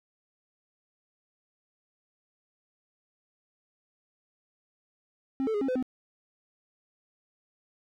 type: tone with pitch steps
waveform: triangle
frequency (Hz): 267.4 / 441.2 / 412.6 / 270.3 / 508 / 256.4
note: C4 / A4 / G#4 / C#4 / B4 / C4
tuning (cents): +38 / +5 / -11 / -44 / +49 / -35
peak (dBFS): -24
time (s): 5.4-5.826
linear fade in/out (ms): 0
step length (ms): 71
effects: none